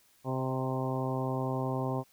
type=harmonic tone with a mistuned harmonic; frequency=130.81 Hz; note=C3; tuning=in tune; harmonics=1 / 2 / 3 / 4 / 5 / 6 / 7 / 8; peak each=-33 / -36 / -38 / -39 / -40 / -41 / -41 / -42 dBFS; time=0.24-2.04 s; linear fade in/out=50 ms; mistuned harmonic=5; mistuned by=-23 cents; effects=white hiss -65 dBFS RMS until 2.12 s